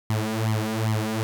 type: tone with flanger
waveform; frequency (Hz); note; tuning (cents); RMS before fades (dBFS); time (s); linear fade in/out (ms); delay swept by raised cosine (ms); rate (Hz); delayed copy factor
sawtooth; 109.6; A2; -6; -25; 0.1-1.23; 0; 0.94 to 4.24; 2.5; +1
effects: none